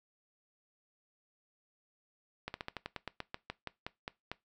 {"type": "slowing click train", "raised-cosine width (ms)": 0.3, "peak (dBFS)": -22, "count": 15, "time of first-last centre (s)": [2.48, 4.316], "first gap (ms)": 61, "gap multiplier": 1.11, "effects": ["noise-tail reverb RT60 0.2 s tail -20 dB re dry"]}